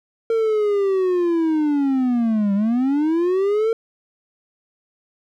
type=linear two-way sweep; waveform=triangle; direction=down then up; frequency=458 to 195.7 to 458 Hz; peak=-14 dBFS; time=0.3-3.73 s; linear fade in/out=2 ms; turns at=2.54 s; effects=none